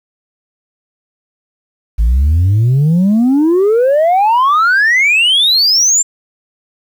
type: exponential sweep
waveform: sine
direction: up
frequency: 52 to 7459 Hz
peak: -5 dBFS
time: 1.98-6.03 s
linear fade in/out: 20 ms
effects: tanh soft clip ceiling -6 dBFS + 7-bit